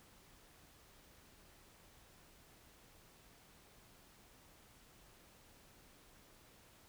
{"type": "silence", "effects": ["pink hiss -64 dBFS RMS until 6.88 s"]}